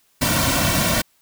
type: noise with comb filter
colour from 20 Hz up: pink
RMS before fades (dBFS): -19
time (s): 0.21-1.02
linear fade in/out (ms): 10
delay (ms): 2.4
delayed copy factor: -1
effects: white hiss -61 dBFS RMS until 1.21 s